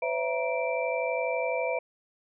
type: tone cluster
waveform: sine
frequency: 509 / 561 / 662 / 947 / 2342 Hz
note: C5 / C#5 / E5 / A#5 / D7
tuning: -48 / +21 / +7 / +27 / -5 cents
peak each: -30 / -36 / -31 / -36 / -34 dBFS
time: 0.02-1.79 s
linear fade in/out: 5 ms
effects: none